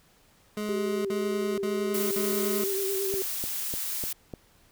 25% pulse tone bursts, 210.3 Hz, G#3, 22 cents sharp, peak -26 dBFS, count 4, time 0.57-2.64 s, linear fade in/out 2 ms, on 480 ms, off 50 ms
sine tone with vibrato, 390 Hz, G4, 9 cents flat, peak -28 dBFS, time 0.69-3.22 s, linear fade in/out 0 ms, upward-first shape sine, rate 9.1 Hz, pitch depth 38 cents each way
blue noise, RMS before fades -32 dBFS, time 1.94-4.13 s, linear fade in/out 5 ms
click train, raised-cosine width 2 ms, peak -23 dBFS, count 5, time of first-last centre 3.14-4.338 s, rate 3.34 Hz
effects pink hiss -61 dBFS RMS until 4.71 s

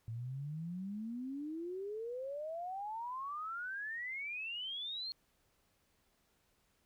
sine exponential sweep, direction up, 110.2 to 4310 Hz, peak -39 dBFS, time 0.08-5.12 s, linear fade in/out 0 ms, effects pink hiss -75 dBFS RMS until 6.85 s

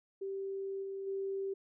sine tone with level steps, 389.8 Hz, G4, 10 cents flat, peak -36 / -38 / -34 dBFS, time 0.21-1.54 s, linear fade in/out 10 ms, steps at 0.82 / 1.06 s, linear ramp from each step 20 ms, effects none

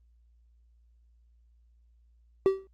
triangle tone with exponential decay, 385.6 Hz, G4, 28 cents flat, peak -14 dBFS, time 2.46-2.67 s, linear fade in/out 0 ms, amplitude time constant 45 ms, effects added 58 Hz sine -59 dBFS peak until 2.73 s + Opus 24 kbps

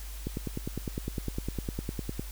click train, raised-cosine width 3 ms, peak -19 dBFS, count 20, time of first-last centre 0.27-2.195 s, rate 9.87 Hz, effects added 50 Hz sine -38 dBFS peak until 2.31 s + white hiss -48 dBFS RMS until 2.31 s

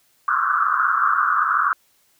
pink band-pass noise, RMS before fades -19 dBFS, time 0.28-1.73 s, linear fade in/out 0 ms, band 1100 to 1500 Hz, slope 96 dB/octave, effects white hiss -61 dBFS RMS until 2.19 s

